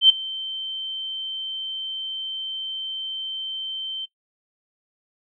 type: tone with ADSR envelope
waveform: sine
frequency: 3107 Hz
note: G7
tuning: 16 cents flat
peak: -6 dBFS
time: 0.01-4.06 s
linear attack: 84 ms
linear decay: 12 ms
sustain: -21 dB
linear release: 17 ms
effects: noise-tail reverb RT60 0.1 s tail -18 dB re dry